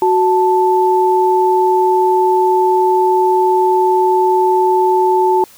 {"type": "tone pair together", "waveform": "sine", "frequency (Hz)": [370, 880], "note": ["F#4", "A5"], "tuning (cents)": [0, 0], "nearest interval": "octave + minor third", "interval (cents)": 1500, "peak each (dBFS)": -12, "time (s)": [0.02, 5.44], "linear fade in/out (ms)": 2, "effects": ["white hiss -43 dBFS RMS until 5.57 s"]}